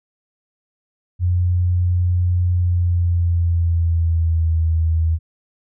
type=tone with pitch glide; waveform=sine; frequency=89 to 81.14 Hz; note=F2 to E2; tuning=+33 to -27 cents; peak=-14 dBFS; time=1.19-5.19 s; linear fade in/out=50 ms; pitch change=-160 cents; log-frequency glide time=2.53-4.56 s; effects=none